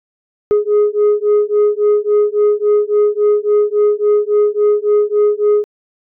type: beating tone pair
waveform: sine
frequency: 415.3 / 418.9 Hz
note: G#4 / G#4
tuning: 0 / +15 cents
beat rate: 3.6 Hz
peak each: -11 dBFS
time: 0.51-5.64 s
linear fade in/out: 0 ms
effects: tanh soft clip ceiling -7 dBFS